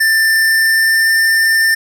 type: tone with pitch glide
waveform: square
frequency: 1780 to 1794.5 Hz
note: A6 to A6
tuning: +20 to +34 cents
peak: -10 dBFS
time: 0-1.75 s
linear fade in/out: 10 ms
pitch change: +14 cents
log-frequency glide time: 0.19-1.13 s
effects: none